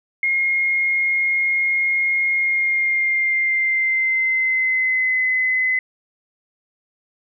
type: tone with pitch glide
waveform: sine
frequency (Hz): 2144 to 2031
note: C7 to B6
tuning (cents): +42 to +48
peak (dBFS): -16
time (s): 0.23-5.79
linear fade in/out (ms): 2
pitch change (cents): -94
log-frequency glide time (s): 2.32-5.22
effects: none